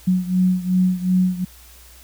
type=beating tone pair; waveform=sine; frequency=182.8 / 185.5 Hz; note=F#3 / F#3; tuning=-21 / +5 cents; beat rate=2.7 Hz; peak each=-17 / -20 dBFS; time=0.07-1.45 s; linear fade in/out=10 ms; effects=added 60 Hz sine -46 dBFS peak until 2.03 s + white hiss -47 dBFS RMS until 2.03 s